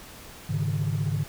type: chord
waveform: sine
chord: Ab suspended fourth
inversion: none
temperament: equal with one note detuned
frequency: 103.83 / 140.28 / 155.56 Hz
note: Ab2 / Db3 / Eb3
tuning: 0 / +21 / 0 cents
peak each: -27 dBFS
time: 0.49-1.24 s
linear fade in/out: 10 ms
effects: tanh soft clip ceiling -19 dBFS + pink hiss -45 dBFS RMS until 1.28 s

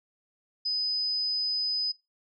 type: tone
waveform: sine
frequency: 5010 Hz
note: D#8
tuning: 11 cents sharp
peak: -26 dBFS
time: 0.65-1.92 s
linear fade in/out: 10 ms
effects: noise-tail reverb RT60 0.2 s tail -17 dB re dry

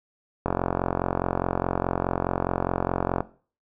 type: click train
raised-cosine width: 1 ms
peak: -9 dBFS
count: 124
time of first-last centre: 0.46-3.206 s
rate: 44.8 Hz
effects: noise-tail reverb RT60 0.4 s tail -17 dB re dry

